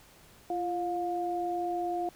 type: tone pair together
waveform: sine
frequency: 344.5 / 710 Hz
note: F4 / F5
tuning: -24 / +28 cents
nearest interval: octave + minor second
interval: 1252 cents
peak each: -33 / -31 dBFS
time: 0.5-2.09 s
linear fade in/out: 2 ms
effects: pink hiss -57 dBFS RMS until 2.15 s